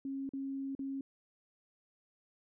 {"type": "tone with dropouts", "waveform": "sine", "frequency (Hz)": 271.9, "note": "C#4", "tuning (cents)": -33, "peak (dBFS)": -36, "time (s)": [0.05, 1.01], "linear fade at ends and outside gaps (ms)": 2, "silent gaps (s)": [[0.292, 0.335], [0.751, 0.792]], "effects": []}